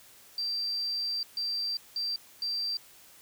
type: tone bursts at uneven times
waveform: sine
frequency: 4699 Hz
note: D8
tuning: in tune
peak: -29 dBFS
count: 4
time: 0.38-1.23 / 1.37-1.77 / 1.96-2.16 / 2.42-2.77 s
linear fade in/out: 2 ms
effects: white hiss -55 dBFS RMS until 3.21 s